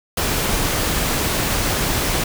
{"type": "noise", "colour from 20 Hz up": "pink", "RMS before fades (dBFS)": -20, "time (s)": [0.17, 2.24], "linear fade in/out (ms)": 5, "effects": []}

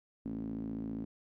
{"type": "tone with band-pass filter", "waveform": "sawtooth", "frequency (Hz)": 55, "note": "A1", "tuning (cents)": 0, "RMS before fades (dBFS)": -39, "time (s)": [0.25, 1.05], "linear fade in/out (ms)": 10, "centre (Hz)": 250, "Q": 7.7, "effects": []}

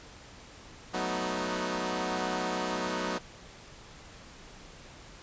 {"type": "chord", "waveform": "10% pulse", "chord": "B dominant seventh", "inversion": "second", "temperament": "equal", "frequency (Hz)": [185, 220, 246.9, 311.1], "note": ["F#3", "A3", "B3", "D#4"], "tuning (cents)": [0, 0, 0, 0], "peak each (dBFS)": [-26, -31, -27, -28], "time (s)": [0.93, 3.19], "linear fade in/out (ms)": 20, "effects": ["pink hiss -50 dBFS RMS until 5.22 s", "resampled to 16000 Hz"]}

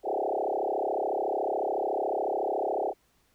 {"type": "tone with frequency modulation", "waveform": "sine", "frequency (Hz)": 587.3, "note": "D5", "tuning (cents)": 0, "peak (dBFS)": -26, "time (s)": [0.03, 2.94], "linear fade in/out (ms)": 50, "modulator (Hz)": 33.9, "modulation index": 6.7, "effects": ["pink hiss -68 dBFS RMS until 3.34 s"]}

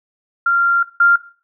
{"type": "tone pair in turn", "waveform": "sine", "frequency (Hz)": [1386, 1393.1], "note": ["F6", "F6"], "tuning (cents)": [-14, -5], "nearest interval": "unison", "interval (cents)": 9, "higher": "second", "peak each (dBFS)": [-11, -8], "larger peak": "second", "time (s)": [[0.46, 0.83], [1, 1.16]], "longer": "first", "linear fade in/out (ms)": 5, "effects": ["noise-tail reverb RT60 0.4 s tail -17 dB re dry"]}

